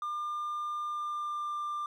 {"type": "tone with pitch glide", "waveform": "triangle", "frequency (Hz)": [1200, 1190.3], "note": ["D6", "D6"], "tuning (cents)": [37, 23], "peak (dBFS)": -30, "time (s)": [0.02, 1.86], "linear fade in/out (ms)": 2, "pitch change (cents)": -14, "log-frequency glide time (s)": [0.88, 1.6], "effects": ["tanh soft clip ceiling -26 dBFS"]}